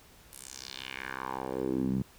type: tone with band-pass filter sweep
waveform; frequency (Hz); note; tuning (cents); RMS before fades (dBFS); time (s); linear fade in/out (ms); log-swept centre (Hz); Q
10% pulse; 65.41; C2; 0; -35; 0.33-2.02; 0; 11000 to 160; 2.6
effects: pink hiss -57 dBFS RMS until 2.18 s